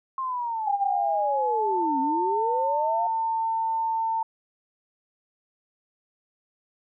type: linear two-way sweep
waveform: sine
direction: down then up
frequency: 1069 to 261.6 to 716 Hz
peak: -26 dBFS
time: 0.18-3.07 s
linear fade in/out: 2 ms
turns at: 2 s
type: tone with pitch glide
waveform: sine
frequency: 801 to 899.1 Hz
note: G5 to A5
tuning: +37 to +37 cents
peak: -23 dBFS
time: 0.67-4.23 s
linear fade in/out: 5 ms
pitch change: +200 cents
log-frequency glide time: 1.01-1.9 s
effects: none